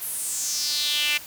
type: tone with high-pass filter sweep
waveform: sawtooth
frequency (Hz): 295.8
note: D4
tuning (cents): +13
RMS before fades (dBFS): -26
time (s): 0.01-1.18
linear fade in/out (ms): 10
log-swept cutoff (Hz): 12000 to 2400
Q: 3.9
effects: white hiss -41 dBFS RMS until 1.26 s